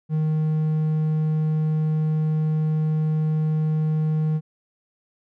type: tone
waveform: triangle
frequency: 155.56 Hz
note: D#3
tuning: in tune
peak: -17 dBFS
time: 0.09-4.41 s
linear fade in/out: 50 ms
effects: none